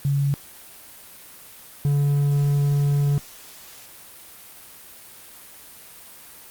sine / triangle tone pair in turn, 140.3 / 142.92 Hz, C#3 / D3, +21 / -47 cents, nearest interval unison, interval 32 cents, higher second, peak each -18 / -15 dBFS, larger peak second, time 0.05-0.34 / 1.85-3.18 s, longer second, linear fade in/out 0 ms, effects white hiss -44 dBFS RMS until 6.5 s + Opus 32 kbps

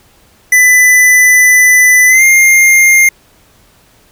square tone with pitch glide, 1997 to 2116 Hz, B6 to C7, +19 to +19 cents, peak -4 dBFS, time 0.52-3.09 s, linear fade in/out 5 ms, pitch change +100 cents, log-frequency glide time 2.08-2.23 s, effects pink hiss -47 dBFS RMS until 4.11 s

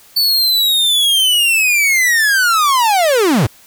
45% pulse linear sweep, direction down, 4516 to 87.2 Hz, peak -10 dBFS, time 0.16-3.47 s, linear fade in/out 10 ms, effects white hiss -45 dBFS RMS until 3.66 s

